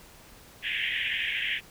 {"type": "band-pass noise", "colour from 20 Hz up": "pink", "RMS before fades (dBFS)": -30, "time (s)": [0.62, 1.61], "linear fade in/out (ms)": 50, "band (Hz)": [1700, 3300], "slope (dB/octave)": 96, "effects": ["pink hiss -52 dBFS RMS until 1.7 s"]}